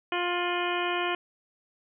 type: harmonic tone with a mistuned harmonic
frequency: 352.6 Hz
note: F4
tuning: 17 cents sharp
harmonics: 1 / 2 / 3 / 4 / 5 / 6 / 7 / 8 / 9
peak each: -31 / -33 / -33 / -36 / -37 / -40 / -35 / -37 / -43 dBFS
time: 0.12-1.15 s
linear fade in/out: 2 ms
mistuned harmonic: 8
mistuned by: +77 cents
effects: none